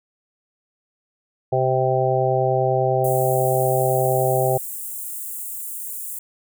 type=harmonic tone; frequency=130 Hz; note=C3; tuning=11 cents flat; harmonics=1 / 3 / 4 / 5 / 6; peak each=-23 / -23 / -23 / -23 / -23 dBFS; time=1.52-4.58 s; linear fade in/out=10 ms
type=high-pass noise; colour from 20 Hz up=white; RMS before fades=-31 dBFS; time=3.04-6.19 s; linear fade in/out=5 ms; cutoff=7700 Hz; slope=48 dB/octave
effects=none